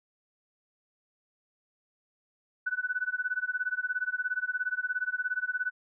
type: tone with tremolo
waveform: sine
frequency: 1493 Hz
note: F#6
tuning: 15 cents sharp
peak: -25 dBFS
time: 2.66-5.71 s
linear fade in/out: 10 ms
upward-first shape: sine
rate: 17 Hz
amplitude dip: 95%
effects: none